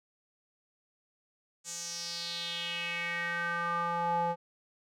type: tone with band-pass filter sweep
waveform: square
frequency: 171.4 Hz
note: F3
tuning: 32 cents flat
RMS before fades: -34 dBFS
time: 1.64-4.36 s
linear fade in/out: 50 ms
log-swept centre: 7300 to 720 Hz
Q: 4.2
effects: none